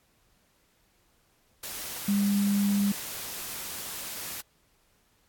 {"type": "tone in noise", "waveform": "sine", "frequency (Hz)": 201.5, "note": "G3", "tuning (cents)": 48, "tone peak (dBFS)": -22, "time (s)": [2.08, 2.92], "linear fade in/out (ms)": 5, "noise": "white", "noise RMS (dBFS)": -37, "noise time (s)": [1.63, 4.41], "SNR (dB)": 12, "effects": ["pink hiss -67 dBFS RMS until 5.28 s", "AAC 64 kbps"]}